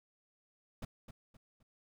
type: noise with echo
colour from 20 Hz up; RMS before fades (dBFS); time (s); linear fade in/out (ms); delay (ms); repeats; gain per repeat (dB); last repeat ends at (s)
brown; -41; 0.82-0.85; 5; 260; 3; -9; 1.63
effects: none